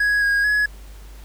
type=tone with pitch steps; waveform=triangle; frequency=1665 / 1639 / 1686 Hz; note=G#6 / G#6 / G#6; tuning=+4 / -23 / +26 cents; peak=-14 dBFS; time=0-0.66 s; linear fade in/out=5 ms; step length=220 ms; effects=added 50 Hz sine -37 dBFS peak until 1.24 s + pink hiss -49 dBFS RMS until 1.24 s